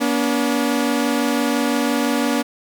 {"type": "tone pair together", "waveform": "sawtooth", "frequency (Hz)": [240, 285.9], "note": ["B3", "D4"], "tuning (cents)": [-49, -46], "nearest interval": "minor third", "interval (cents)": 303, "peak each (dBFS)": -16, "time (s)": [0, 2.43], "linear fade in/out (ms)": 20, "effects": []}